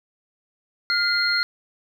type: tone cluster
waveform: sine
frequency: 1413 / 2046 / 4240 Hz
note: F6 / C7 / C8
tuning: +20 / -39 / +22 cents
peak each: -22 / -27 / -22 dBFS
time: 0.9-1.43 s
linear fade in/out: 0 ms
effects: 8-bit